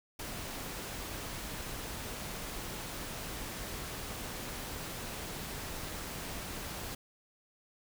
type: noise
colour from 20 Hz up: pink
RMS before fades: -41 dBFS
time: 0.19-6.95 s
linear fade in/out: 5 ms
effects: none